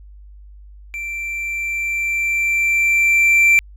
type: tone with level ramp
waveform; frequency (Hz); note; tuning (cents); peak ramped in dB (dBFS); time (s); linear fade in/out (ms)
triangle; 2349; D7; 0; -23 to -7; 0.94-3.59; 0
effects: added 50 Hz sine -38 dBFS peak until 3.76 s